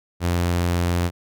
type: tone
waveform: sawtooth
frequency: 87.2 Hz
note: F2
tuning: 2 cents flat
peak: -15 dBFS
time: 0.2-1.11 s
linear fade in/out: 50 ms
effects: none